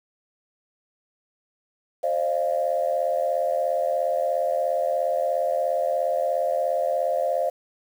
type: tone cluster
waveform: sine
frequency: 528 / 605 / 688 Hz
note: C5 / D#5 / F5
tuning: +16 / -49 / -26 cents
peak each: -25 dBFS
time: 2.03-7.5 s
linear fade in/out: 10 ms
effects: tanh soft clip ceiling -11 dBFS + 8-bit